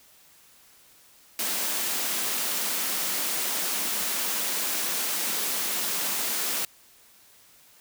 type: high-pass noise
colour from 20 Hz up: white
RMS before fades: -28 dBFS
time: 1.39-6.65 s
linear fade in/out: 2 ms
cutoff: 170 Hz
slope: 96 dB/octave
effects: white hiss -56 dBFS RMS until 7.8 s